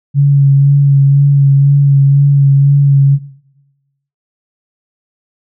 sine tone with vibrato, 140 Hz, C#3, 18 cents sharp, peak -4 dBFS, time 0.14-3.19 s, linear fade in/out 50 ms, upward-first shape sine, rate 2 Hz, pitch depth 22 cents each way, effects noise-tail reverb RT60 1.0 s tail -18 dB re dry

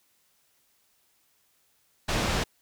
pink low-pass noise, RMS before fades -27 dBFS, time 2.08-2.44 s, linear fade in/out 10 ms, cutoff 5900 Hz, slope 12 dB/octave, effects white hiss -68 dBFS RMS until 2.61 s

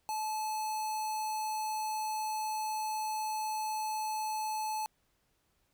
square tone with notch filter, 864 Hz, A5, 32 cents flat, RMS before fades -35 dBFS, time 0.09-4.86 s, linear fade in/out 0 ms, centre 2000 Hz, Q 0.85, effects pink hiss -75 dBFS RMS until 5.73 s

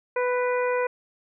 harmonic tone with a mistuned harmonic, 495.7 Hz, B4, 6 cents sharp, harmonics 1 / 2 / 3 / 4 / 5, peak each -23 / -29 / -33 / -35 / -37 dBFS, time 0.16-0.87 s, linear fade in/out 5 ms, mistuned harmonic 5, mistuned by -27 cents, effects none

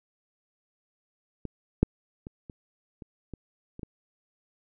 clicks, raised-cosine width 3 ms, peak -21 / -6 / -26 / -28 / -29 / -25 / -28 / -23 dBFS, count 8, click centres 1.453 / 1.83 / 2.269 / 2.498 / 3.022 / 3.337 / 3.794 / 3.832 s, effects none

